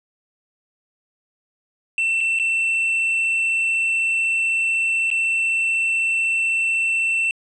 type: tone with dropouts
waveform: triangle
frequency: 2686 Hz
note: E7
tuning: 32 cents sharp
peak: -16 dBFS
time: 1.98-7.31 s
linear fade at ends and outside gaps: 1 ms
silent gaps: 2.206-2.21 / 2.389-2.397 / 5.103-5.113 s
effects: resampled to 22050 Hz